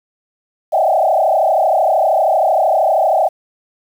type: tone with frequency modulation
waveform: sine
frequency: 698.5 Hz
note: F5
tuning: in tune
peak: -10 dBFS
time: 0.72-3.29 s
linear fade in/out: 20 ms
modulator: 32.9 Hz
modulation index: 3.1
effects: 7-bit